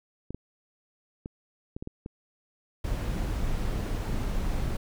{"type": "clicks", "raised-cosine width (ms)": 3, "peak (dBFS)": -23, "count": 7, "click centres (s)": [0.306, 0.346, 1.259, 1.765, 1.825, 1.874, 2.061]}
{"type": "noise", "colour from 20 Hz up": "brown", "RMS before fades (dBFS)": -29, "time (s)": [2.84, 4.77], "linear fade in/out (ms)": 5}
{"effects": []}